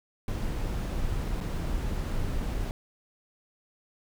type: noise with dropouts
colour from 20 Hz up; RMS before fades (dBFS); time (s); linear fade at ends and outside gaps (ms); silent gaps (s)
brown; -30; 0.28-2.71; 1; 1.405-1.41
effects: none